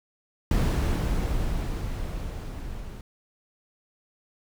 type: noise with level ramp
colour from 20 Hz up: brown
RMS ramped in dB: -21 to -38 dBFS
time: 0.51-3.01 s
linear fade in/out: 2 ms
effects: none